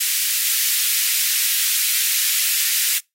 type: high-pass noise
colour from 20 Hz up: white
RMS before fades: -19 dBFS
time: 0-2.99 s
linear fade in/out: 10 ms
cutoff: 1900 Hz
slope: 24 dB/octave
effects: noise-tail reverb RT60 0.2 s tail -25 dB re dry + AAC 48 kbps